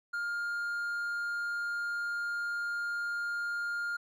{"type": "tone", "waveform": "triangle", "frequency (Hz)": 1409, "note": "F6", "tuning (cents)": 15, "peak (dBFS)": -30, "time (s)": [0.13, 3.97], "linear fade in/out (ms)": 10, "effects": []}